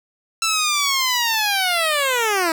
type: linear sweep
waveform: 10% pulse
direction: down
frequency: 1341 to 315.7 Hz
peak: -9 dBFS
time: 0.42-2.52 s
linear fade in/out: 2 ms
effects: none